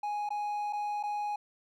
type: tone with dropouts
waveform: triangle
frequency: 830.6 Hz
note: G#5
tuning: in tune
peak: -29 dBFS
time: 0.03-1.36 s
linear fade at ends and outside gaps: 5 ms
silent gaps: 0.291-0.304 / 0.727-0.731 / 1.029-1.035 s
effects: none